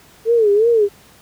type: tone with vibrato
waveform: sine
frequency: 436.4 Hz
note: A4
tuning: 14 cents flat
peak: -10 dBFS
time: 0.25-0.89 s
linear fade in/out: 50 ms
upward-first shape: sine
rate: 2.8 Hz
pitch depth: 140 cents each way
effects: pink hiss -47 dBFS RMS until 1.21 s + high-pass 60 Hz 12 dB/octave